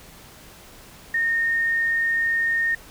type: tone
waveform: sine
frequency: 1838 Hz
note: A#6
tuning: 25 cents flat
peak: -19 dBFS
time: 1.14-2.75 s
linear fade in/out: 5 ms
effects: pink hiss -46 dBFS RMS until 2.9 s